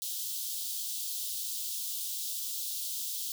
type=high-pass noise; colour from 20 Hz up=white; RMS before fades=-36 dBFS; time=0.02-3.32 s; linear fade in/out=0 ms; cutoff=3200 Hz; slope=48 dB/octave; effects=none